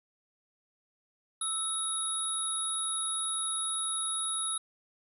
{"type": "tone cluster", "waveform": "sine", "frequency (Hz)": [1315, 3782, 10270], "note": ["E6", "A#7", "E9"], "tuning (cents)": [-5, 24, -46], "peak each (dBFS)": [-39, -38, -31], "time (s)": [1.41, 4.58], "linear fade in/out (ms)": 5, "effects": []}